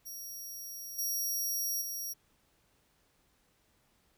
15% pulse tone with level steps, 5660 Hz, F8, 22 cents sharp, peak -36 / -26 / -31 dBFS, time 0.05-2.14 s, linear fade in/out 20 ms, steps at 0.98 / 1.81 s, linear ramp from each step 10 ms, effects pink hiss -71 dBFS RMS until 4.17 s

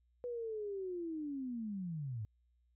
sine linear sweep, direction down, 493.9 to 101.1 Hz, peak -38 dBFS, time 0.24-2.25 s, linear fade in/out 0 ms, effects added 60 Hz sine -70 dBFS peak until 2.75 s

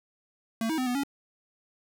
square tone with pitch steps, 225.6 / 319.2 / 255.9 / 246.5 / 279.3 Hz, A3 / D#4 / C4 / B3 / C#4, +44 / +44 / -38 / -3 / +13 cents, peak -27 dBFS, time 0.61-1.035 s, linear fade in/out 2 ms, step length 85 ms, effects none

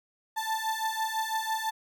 35% pulse beating tone pair, 880 / 886 Hz, A5 / A5, 0 / +12 cents, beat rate 6 Hz, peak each -30 dBFS, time 0.36-1.71 s, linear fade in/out 20 ms, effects none

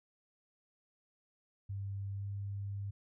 sine tone with pitch glide, 98.9 to 99.93 Hz, G2 to G2, +16 to +34 cents, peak -37 dBFS, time 1.69-2.91 s, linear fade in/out 10 ms, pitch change +18 cents, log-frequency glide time 2.13-2.25 s, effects none

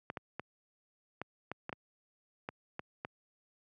clicks, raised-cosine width 0.5 ms, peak -23 dBFS, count 10, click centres 0.101 / 0.172 / 0.396 / 1.216 / 1.516 / 1.694 / 1.728 / 2.489 / 2.794 / 3.049 s, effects high-pass 100 Hz 12 dB/octave

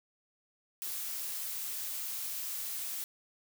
blue noise, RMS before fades -38 dBFS, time 0.82-3.04 s, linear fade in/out 0 ms, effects none

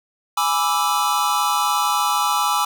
square chord, E dominant seventh, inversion first, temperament equal, 830.6 / 987.8 / 1174.7 / 1318.5 Hz, G#5 / B5 / D6 / E6, 0 / 0 / 0 / 0 cents, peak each -24 / -24 / -23 / -24 dBFS, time 0.37-2.65 s, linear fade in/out 5 ms, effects none

